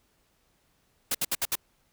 white noise bursts, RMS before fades -27 dBFS, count 5, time 1.11-1.555 s, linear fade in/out 5 ms, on 37 ms, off 65 ms, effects pink hiss -69 dBFS RMS until 1.92 s

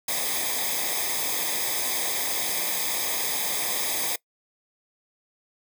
white noise with comb filter, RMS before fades -27 dBFS, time 0.08-4.16 s, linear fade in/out 5 ms, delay 0.7 ms, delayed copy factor -0.8, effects noise-tail reverb RT60 0.1 s tail -22 dB re dry

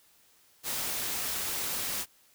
white noise, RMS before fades -33 dBFS, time 0.63-2.06 s, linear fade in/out 50 ms, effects white hiss -63 dBFS RMS until 2.34 s

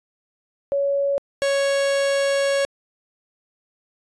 sine / 45% pulse tone pair in turn, 560 / 554.8 Hz, C#5 / C#5, +18 / +1 cents, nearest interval unison, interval 17 cents, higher first, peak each -18 dBFS, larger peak neither, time 0.72-1.18 / 1.42-2.65 s, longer second, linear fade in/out 0 ms, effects resampled to 22050 Hz

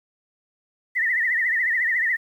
sine tone with vibrato, 1909 Hz, A#6, 41 cents sharp, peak -19 dBFS, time 0.95-2.17 s, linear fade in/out 20 ms, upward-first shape triangle, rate 14 Hz, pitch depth 140 cents each way, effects 9-bit

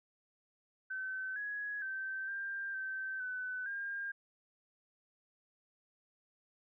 sine tone with pitch steps, 1530 / 1671 / 1551 / 1589 / 1548 / 1506 / 1608 Hz, G6 / G#6 / G6 / G6 / G6 / F#6 / G6, -42 / +10 / -19 / +23 / -22 / +30 / +44 cents, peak -37 dBFS, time 0.9-4.12 s, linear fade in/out 10 ms, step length 460 ms, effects none

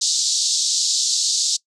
pink band-pass noise, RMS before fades -20 dBFS, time 0.01-1.57 s, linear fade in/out 10 ms, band 3900 to 7800 Hz, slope 48 dB/octave, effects noise-tail reverb RT60 0.1 s tail -22 dB re dry

